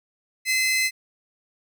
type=tone pair together; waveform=sawtooth; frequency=2055 / 2587 Hz; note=C7 / E7; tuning=-32 / -33 cents; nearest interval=major third; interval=399 cents; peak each=-17 / -25 dBFS; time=0.45-0.91 s; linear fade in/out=50 ms; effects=none